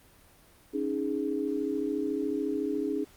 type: chord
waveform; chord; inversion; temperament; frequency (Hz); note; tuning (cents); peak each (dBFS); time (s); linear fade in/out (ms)
sine; C# suspended second; none; equal; 277.2 / 311.1 / 415.3; C#4 / D#4 / G#4; 0 / 0 / 0; -32; 0.73-3.05; 20
effects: pink hiss -58 dBFS RMS until 3.16 s + Opus 32 kbps